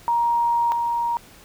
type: tone pair in turn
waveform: sine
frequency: 941 / 941 Hz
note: A#5 / A#5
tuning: +16 / +16 cents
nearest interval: unison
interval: 0 cents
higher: neither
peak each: -17 / -20 dBFS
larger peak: first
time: 0.08-0.72 / 0.72-1.17 s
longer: first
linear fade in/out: 0 ms
effects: pink hiss -48 dBFS RMS until 1.44 s